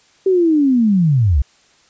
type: linear sweep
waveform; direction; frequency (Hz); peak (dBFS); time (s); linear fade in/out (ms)
sine; down; 389.1 to 58.27; -10; 0.26-1.42; 5
effects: white hiss -53 dBFS RMS until 1.89 s + resampled to 16000 Hz